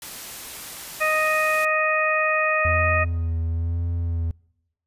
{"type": "noise", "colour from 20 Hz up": "white", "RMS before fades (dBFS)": -36, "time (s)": [0.02, 1.65], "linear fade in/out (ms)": 2}
{"type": "harmonic tone", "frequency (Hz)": 622.3, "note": "D#5", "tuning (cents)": 0, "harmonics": [1, 2, 3, 4], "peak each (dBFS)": [-24, -24, -24, -24], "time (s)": [1, 3.05], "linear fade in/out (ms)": 20}
{"type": "tone with vibrato", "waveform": "triangle", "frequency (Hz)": 83.8, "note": "E2", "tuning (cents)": 29, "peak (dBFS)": -20, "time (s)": [2.65, 4.31], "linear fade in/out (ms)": 0, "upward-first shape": "sine", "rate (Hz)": 1, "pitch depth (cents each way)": 34}
{"effects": ["noise-tail reverb RT60 0.9 s tail -26 dB re dry", "resampled to 32000 Hz"]}